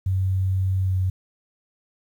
sine tone with pitch glide, 94.5 to 93.09 Hz, F#2 to F#2, +37 to +11 cents, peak -19 dBFS, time 0.06-1.1 s, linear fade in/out 5 ms, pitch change -26 cents, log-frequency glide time 0.82-0.96 s, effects 9-bit

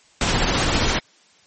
pink noise with tremolo, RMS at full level -18 dBFS, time 0.21-0.99 s, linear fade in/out 2 ms, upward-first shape triangle, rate 15 Hz, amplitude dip 30%, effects white hiss -55 dBFS RMS until 1.46 s + MP3 32 kbps

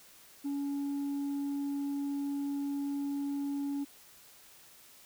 sine tone, 282.2 Hz, C#4, 31 cents sharp, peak -29 dBFS, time 0.44-3.85 s, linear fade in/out 20 ms, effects tanh soft clip ceiling -31 dBFS + white hiss -57 dBFS RMS until 5.05 s

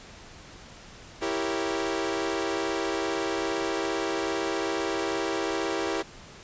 sawtooth chord, E diminished seventh, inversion none, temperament equal, 329.6 / 392 / 466.2 / 554.4 Hz, E4 / G4 / Bb4 / Db5, 0 / 0 / 0 / 0 cents, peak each -27 / -27 / -30 / -32 dBFS, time 1.21-6.03 s, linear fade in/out 20 ms, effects pink hiss -47 dBFS RMS until 6.43 s + resampled to 16000 Hz

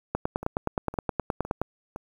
two click trains, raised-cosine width 1 ms, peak -21 / -11 dBFS, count 4 / 15, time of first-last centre 0.43-1.961 / 0.15-1.616 s, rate 1.96 / 9.55 Hz, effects 8-bit

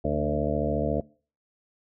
harmonic tone with a mistuned harmonic, 74.2 Hz, D2, 18 cents sharp, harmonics 1 / 2 / 3 / 4 / 6 / 7 / 8 / 9, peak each -32 / -32 / -32 / -32 / -32 / -32 / -32 / -32 dBFS, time 0.04-1.01 s, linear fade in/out 10 ms, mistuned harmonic 2, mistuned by -26 cents, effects noise-tail reverb RT60 0.4 s tail -22 dB re dry

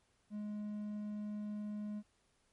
triangle tone, 209.3 Hz, G#3, 14 cents sharp, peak -37 dBFS, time 0.3-2.03 s, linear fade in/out 50 ms, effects pink hiss -75 dBFS RMS until 2.52 s + MP3 48 kbps

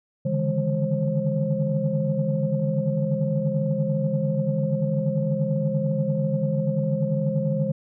sine tone cluster, 141.6 / 150.3 / 162.1 / 204.3 / 533 Hz, C#3 / D3 / E3 / G#3 / C5, +37 / +40 / -29 / -28 / +32 cents, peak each -27 dBFS, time 0.25-7.72 s, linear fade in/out 10 ms, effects tanh soft clip ceiling -10 dBFS

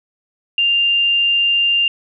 sine tone, 2794 Hz, F7, in tune, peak -12 dBFS, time 0.58-1.88 s, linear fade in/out 2 ms, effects none

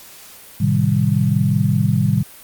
sine chord, A half-diminished seventh, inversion none, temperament equal, 110 / 130.81 / 155.56 / 196 Hz, A2 / C3 / Eb3 / G3, 0 / 0 / 0 / 0 cents, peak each -19 dBFS, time 0.6-2.23 s, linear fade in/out 10 ms, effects white hiss -41 dBFS RMS until 2.43 s + Opus 48 kbps

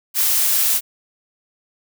blue noise, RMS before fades -17 dBFS, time 0.14-0.81 s, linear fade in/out 50 ms, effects none

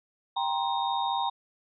sine tone cluster, 788 / 942 / 1046 / 3705 Hz, G5 / A#5 / C6 / A#7, +9 / +18 / -1 / -11 cents, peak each -30 / -29 / -35 / -35 dBFS, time 0.36-1.3 s, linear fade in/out 10 ms, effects none

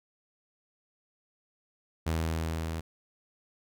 sawtooth tone with level ramp, 81 Hz, E2, 30 cents flat, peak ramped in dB -23 to -29 dBFS, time 2.06-2.81 s, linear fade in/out 10 ms, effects none

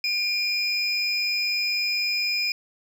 triangle tone pair together, 2400 / 5056 Hz, D7 / D#8, +37 / +27 cents, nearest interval octave + minor second, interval 1290 cents, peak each -24 / -24 dBFS, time 0.04-2.52 s, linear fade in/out 2 ms, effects none

